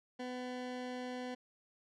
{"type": "tone", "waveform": "20% pulse", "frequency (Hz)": 250.6, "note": "B3", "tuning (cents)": 25, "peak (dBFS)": -35, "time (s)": [0.19, 1.35], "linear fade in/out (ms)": 10, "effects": ["low-pass 5000 Hz 12 dB/octave"]}